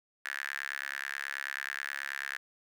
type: tone with high-pass filter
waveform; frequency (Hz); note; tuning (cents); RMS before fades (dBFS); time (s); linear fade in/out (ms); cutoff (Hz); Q
sawtooth; 69.3; C#2; 0; -38; 0.25-2.37; 0; 1700; 7
effects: none